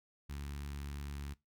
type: tone with notch filter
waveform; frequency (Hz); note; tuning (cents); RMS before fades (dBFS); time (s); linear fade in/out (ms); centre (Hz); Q
sawtooth; 71.2; C#2; +47; -43; 0.29-1.34; 10; 570; 0.62
effects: noise-tail reverb RT60 0.2 s tail -21 dB re dry